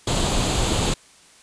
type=noise with comb filter; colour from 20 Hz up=pink; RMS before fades=-21 dBFS; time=0.07-0.94 s; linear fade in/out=5 ms; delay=0.27 ms; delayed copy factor=+0.5; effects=white hiss -51 dBFS RMS until 1.42 s + resampled to 22050 Hz